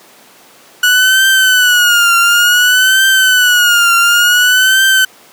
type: tone with vibrato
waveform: 30% pulse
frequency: 1468 Hz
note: F#6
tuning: 14 cents flat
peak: -4 dBFS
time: 0.83-5.05 s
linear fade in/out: 5 ms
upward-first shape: triangle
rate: 0.56 Hz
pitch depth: 110 cents each way
effects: pink hiss -41 dBFS RMS until 5.32 s + high-pass 300 Hz 12 dB/octave